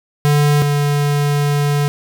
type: tone pair in turn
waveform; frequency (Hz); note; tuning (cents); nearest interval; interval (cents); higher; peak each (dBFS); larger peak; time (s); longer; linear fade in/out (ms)
square; 146.4 / 144.97; D3 / D3; -5 / -22; unison; 17; first; -11 / -14; first; 0.25-0.62 / 0.62-1.88; second; 0
effects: none